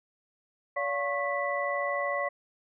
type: tone cluster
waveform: sine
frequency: 572 / 705 / 1094 / 1978 Hz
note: D5 / F5 / C#6 / B6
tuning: -46 / +16 / -23 / +2 cents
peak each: -31 / -36 / -33 / -33 dBFS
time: 0.76-2.29 s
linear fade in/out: 10 ms
effects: none